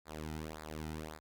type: tone with flanger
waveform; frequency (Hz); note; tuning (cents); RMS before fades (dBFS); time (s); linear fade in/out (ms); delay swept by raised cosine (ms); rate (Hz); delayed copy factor
sawtooth; 77.78; D#2; 0; -44; 0.05-1.2; 50; 0.33 to 1.83; 1.8; -0.85
effects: none